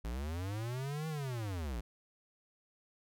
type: linear two-way sweep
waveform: square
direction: up then down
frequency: 51.91 to 160.8 to 51.91 Hz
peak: -37 dBFS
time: 0.04-1.81 s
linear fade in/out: 10 ms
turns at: 1.08 s
effects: none